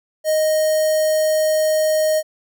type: tone with notch filter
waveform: square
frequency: 622.3 Hz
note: D#5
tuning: in tune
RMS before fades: -17 dBFS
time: 0.24-2.23 s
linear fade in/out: 50 ms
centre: 2500 Hz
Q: 0.66
effects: none